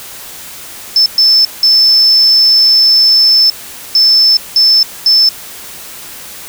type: tone bursts at uneven times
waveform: sine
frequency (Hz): 5274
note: E8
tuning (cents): 0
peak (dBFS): -4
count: 6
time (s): 0.96-1.06 / 1.18-1.45 / 1.63-3.5 / 3.95-4.37 / 4.56-4.83 / 5.06-5.29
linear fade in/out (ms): 2
effects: white hiss -29 dBFS RMS until 6.48 s

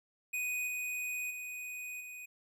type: tone with level steps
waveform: square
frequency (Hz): 2489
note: D#7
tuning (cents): 0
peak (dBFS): -34 / -36 / -41 / -45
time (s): 0.33-2.26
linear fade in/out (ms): 10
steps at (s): 0.67 / 1.3 / 2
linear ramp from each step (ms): 10
effects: none

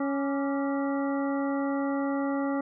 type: harmonic tone with a mistuned harmonic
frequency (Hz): 277.5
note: C#4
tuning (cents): +2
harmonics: 1 / 2 / 3 / 4 / 5 / 7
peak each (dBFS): -27 / -33 / -37 / -39 / -41 / -44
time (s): 0-2.61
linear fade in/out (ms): 5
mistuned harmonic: 4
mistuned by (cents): +88
effects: none

